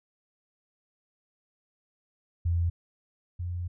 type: tone pair in turn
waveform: sine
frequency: 85.3 / 88 Hz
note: F2 / F2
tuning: -40 / +14 cents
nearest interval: minor second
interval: 54 cents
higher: second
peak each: -23 / -30 dBFS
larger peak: first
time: 2.45-2.7 / 3.39-3.68 s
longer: second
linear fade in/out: 10 ms
effects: none